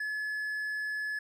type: tone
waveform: triangle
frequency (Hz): 1711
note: A6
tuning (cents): -49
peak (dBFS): -30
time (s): 0-1.19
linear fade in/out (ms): 5
effects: none